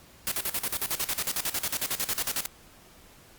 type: noise with tremolo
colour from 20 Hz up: white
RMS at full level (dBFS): -28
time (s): 0.27-2.46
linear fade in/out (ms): 0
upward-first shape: square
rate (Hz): 11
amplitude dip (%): 80
effects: pink hiss -54 dBFS RMS until 3.38 s + Opus 48 kbps